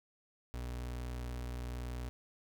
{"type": "tone", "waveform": "35% pulse", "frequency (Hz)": 61.1, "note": "B1", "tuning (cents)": -18, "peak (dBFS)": -37, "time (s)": [0.54, 2.09], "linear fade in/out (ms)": 0, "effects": []}